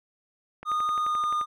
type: click train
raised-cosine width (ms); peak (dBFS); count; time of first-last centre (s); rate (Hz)
0.5; -25; 10; 0.63-1.413; 11.5
type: tone with pitch glide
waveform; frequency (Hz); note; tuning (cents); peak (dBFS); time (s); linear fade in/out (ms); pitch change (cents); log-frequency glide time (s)
triangle; 1229 to 1217.7; D#6 to D#6; -22 to -38; -22; 0.65-1.46; 50; -16; 1.02-1.29
effects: none